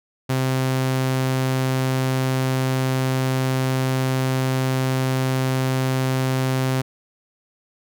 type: tone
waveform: sawtooth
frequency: 130.81 Hz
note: C3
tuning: in tune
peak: -15 dBFS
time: 0.29-6.82 s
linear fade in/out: 10 ms
effects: none